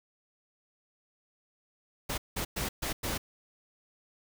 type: noise bursts at uneven times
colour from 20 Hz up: pink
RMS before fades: -33 dBFS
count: 5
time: 2.09-2.18 / 2.36-2.45 / 2.56-2.69 / 2.82-2.93 / 3.03-3.18 s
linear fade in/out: 10 ms
effects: none